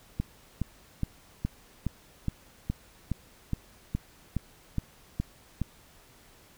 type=click train; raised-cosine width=5 ms; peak=-16 dBFS; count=14; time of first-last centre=0.2-5.617 s; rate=2.4 Hz; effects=pink hiss -57 dBFS RMS until 6.57 s